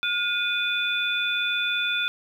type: tone cluster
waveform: sine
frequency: 1430 / 2471 / 3494 Hz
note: F6 / D#7 / A7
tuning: +41 / -13 / -13 cents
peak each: -27 dBFS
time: 0.03-2.08 s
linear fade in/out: 0 ms
effects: 9-bit